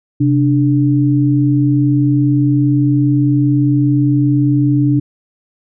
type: tone pair together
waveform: sine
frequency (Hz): 131.24 / 293.7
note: C3 / D4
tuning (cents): +6 / 0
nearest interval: octave + major second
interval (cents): 1394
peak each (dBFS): -12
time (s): 0.2-5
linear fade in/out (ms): 10
effects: none